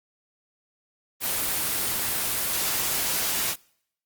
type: noise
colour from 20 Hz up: white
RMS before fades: -26 dBFS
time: 1.2-3.56 s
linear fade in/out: 50 ms
effects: noise-tail reverb RT60 0.7 s tail -26 dB re dry + Opus 24 kbps